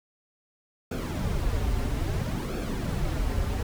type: noise with flanger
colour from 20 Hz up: brown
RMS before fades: -28 dBFS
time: 0.91-3.63 s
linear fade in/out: 5 ms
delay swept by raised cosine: 1 to 6.3 ms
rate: 0.6 Hz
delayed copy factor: -0.65
effects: none